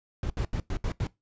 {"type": "noise bursts at uneven times", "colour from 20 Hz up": "brown", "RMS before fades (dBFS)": -29, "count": 6, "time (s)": [[0.23, 0.3], [0.37, 0.45], [0.53, 0.6], [0.7, 0.77], [0.84, 0.92], [1, 1.07]], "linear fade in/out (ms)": 2, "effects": ["noise-tail reverb RT60 0.2 s tail -21 dB re dry", "resampled to 16000 Hz"]}